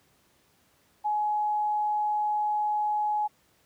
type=tone; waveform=sine; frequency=842 Hz; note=G#5; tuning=24 cents sharp; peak=-24 dBFS; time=1.04-3.28 s; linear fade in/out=20 ms; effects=pink hiss -65 dBFS RMS until 3.65 s + high-pass 80 Hz 12 dB/octave